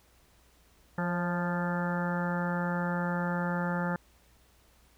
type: harmonic tone with a mistuned harmonic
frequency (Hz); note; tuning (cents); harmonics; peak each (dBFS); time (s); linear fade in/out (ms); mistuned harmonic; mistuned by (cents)
174.61; F3; 0; 1 / 2 / 3 / 4 / 5 / 6 / 7 / 8 / 9 / 10; -30 / -43 / -37 / -45 / -37 / -49 / -42 / -39 / -44 / -41; 0.98-3.96; 2; 3; +30
effects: added 60 Hz sine -64 dBFS peak until 4.97 s + pink hiss -64 dBFS RMS until 4.97 s